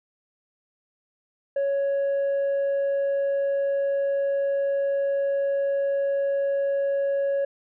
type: tone with tanh clipping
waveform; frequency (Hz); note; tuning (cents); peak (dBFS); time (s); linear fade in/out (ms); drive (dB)
sine; 556; C#5; +5; -22; 1.56-7.45; 5; 2
effects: none